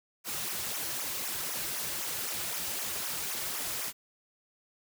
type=noise with flanger; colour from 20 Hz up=white; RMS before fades=-35 dBFS; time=0.24-3.93 s; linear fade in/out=50 ms; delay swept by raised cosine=0.23 to 4.43 ms; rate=3.9 Hz; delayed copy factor=-0.9; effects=none